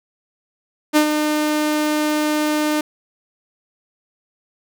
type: tone with ADSR envelope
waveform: sawtooth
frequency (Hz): 302.7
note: D#4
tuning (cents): -48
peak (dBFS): -6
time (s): 0.93-2.81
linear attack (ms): 34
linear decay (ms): 89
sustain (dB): -7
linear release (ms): 4
effects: none